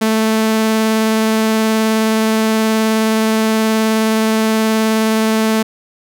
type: tone with vibrato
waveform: sawtooth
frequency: 220 Hz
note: A3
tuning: in tune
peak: -8 dBFS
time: 0.01-5.63 s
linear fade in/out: 10 ms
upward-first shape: triangle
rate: 19 Hz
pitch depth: 10 cents each way
effects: none